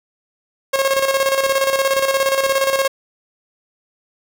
sawtooth tone with tremolo, 542 Hz, C#5, 39 cents flat, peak -9 dBFS, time 0.73-2.88 s, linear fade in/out 10 ms, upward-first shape square, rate 17 Hz, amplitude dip 55%, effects none

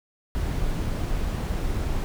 brown noise, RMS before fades -26 dBFS, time 0.35-2.04 s, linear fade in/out 0 ms, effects none

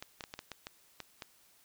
clicks, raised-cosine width 0.2 ms, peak -24 dBFS, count 9, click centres 0.025 / 0.208 / 0.239 / 0.339 / 0.391 / 0.517 / 0.669 / 1.003 / 1.222 s, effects white hiss -65 dBFS RMS until 1.64 s

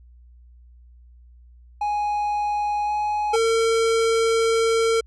triangle tone with pitch glide, 830.6 to 838.3 Hz, G#5 to G#5, 0 to +16 cents, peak -19 dBFS, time 1.81-3.36 s, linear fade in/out 5 ms, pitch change +16 cents, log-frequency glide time 2.85-2.91 s
square tone, 453.7 Hz, A#4, 47 cents flat, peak -18 dBFS, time 3.33-5.01 s, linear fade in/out 10 ms
effects added 60 Hz sine -46 dBFS peak until 5.06 s + resampled to 22050 Hz

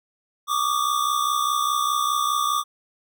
square tone pair together, 1145.1 / 1210 Hz, D6 / D#6, -44 / -49 cents, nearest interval minor second, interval 95 cents, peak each -24 dBFS, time 0.47-2.64 s, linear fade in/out 50 ms, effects none

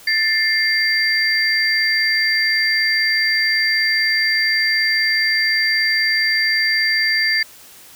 sine tone cluster, 1772 / 2111 / 4706 Hz, A6 / C7 / D8, +12 / +15 / +3 cents, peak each -19 dBFS, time 0.07-7.43 s, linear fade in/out 5 ms, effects white hiss -43 dBFS RMS until 7.95 s

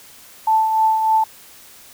sine tone with tremolo, 880 Hz, A5, in tune, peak -11 dBFS, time 0.47-1.24 s, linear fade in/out 5 ms, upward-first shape triangle, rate 3.3 Hz, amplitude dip 50%, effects white hiss -44 dBFS RMS until 1.93 s

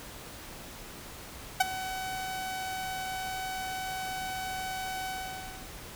sawtooth tone with ADSR envelope, 754 Hz, F#5, 32 cents sharp, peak -14 dBFS, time 1.6-5.7 s, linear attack 8 ms, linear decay 20 ms, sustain -16 dB, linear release 620 ms, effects pink hiss -45 dBFS RMS until 5.95 s

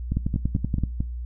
two click trains, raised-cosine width 5 ms, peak -11 / -13 dBFS, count 8 / 5, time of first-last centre 0.17-0.837 / 0.12-1.005 s, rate 10.5 / 4.52 Hz, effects noise-tail reverb RT60 0.3 s tail -21 dB re dry + added 60 Hz sine -29 dBFS peak until 1.25 s

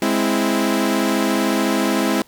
sawtooth chord, Ab augmented, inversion none, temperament equal, 207.7 / 261.6 / 329.6 Hz, Ab3 / C4 / E4, 0 / 0 / 0 cents, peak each -17 dBFS, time 0.02-2.22 s, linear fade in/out 2 ms, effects pink hiss -52 dBFS RMS until 2.27 s

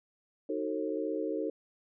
sine chord, D# diminished seventh, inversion none, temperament just, 311.1 / 373.4 / 448 / 537.6 Hz, D#4 / F#4 / A4 / C5, 0 / +16 / +31 / +47 cents, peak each -35 / -38 / -35 / -38 dBFS, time 0.49-1.5 s, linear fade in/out 5 ms, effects none

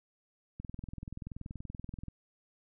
click train, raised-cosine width 5 ms, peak -29 dBFS, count 32, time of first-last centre 0.6-2.083 s, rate 20.9 Hz, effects none

